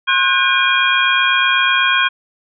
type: tone cluster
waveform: sine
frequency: 1068 / 1470 / 1598 / 2429 / 3259 Hz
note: C6 / F#6 / G6 / D#7 / G#7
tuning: +35 / -12 / +33 / -42 / -33 cents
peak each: -18 dBFS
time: 0.07-2.09 s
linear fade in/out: 20 ms
effects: none